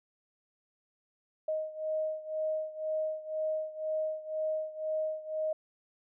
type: beating tone pair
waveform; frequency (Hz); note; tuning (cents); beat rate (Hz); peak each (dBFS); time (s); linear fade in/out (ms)
sine; 624 / 626; D#5 / D#5; +5 / +10; 2; -33 / -36; 1.48-5.53; 5
effects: none